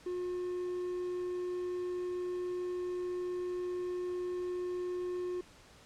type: tone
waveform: triangle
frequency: 359.3 Hz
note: F4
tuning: 49 cents sharp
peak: -32 dBFS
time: 0.06-5.41 s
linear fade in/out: 5 ms
effects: pink hiss -58 dBFS RMS until 5.85 s + low-pass 8000 Hz 12 dB/octave